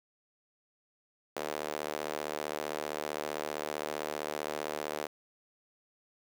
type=tone with high-pass filter; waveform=sawtooth; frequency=75.4 Hz; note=D2; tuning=46 cents sharp; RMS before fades=-37 dBFS; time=1.36-5.07 s; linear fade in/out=5 ms; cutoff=490 Hz; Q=1.6; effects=9-bit